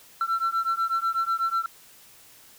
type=beating tone pair; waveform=sine; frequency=1344 / 1352.1 Hz; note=E6 / E6; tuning=+33 / +44 cents; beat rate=8.1 Hz; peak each=-24 dBFS; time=0.21-1.66 s; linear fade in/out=2 ms; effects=tanh soft clip ceiling -20 dBFS + white hiss -52 dBFS RMS until 2.58 s